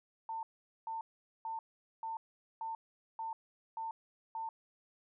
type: tone bursts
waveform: sine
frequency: 898 Hz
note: A5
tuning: 35 cents sharp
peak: -37 dBFS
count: 8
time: 0.29-4.49 s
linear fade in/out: 2 ms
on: 140 ms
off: 440 ms
effects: none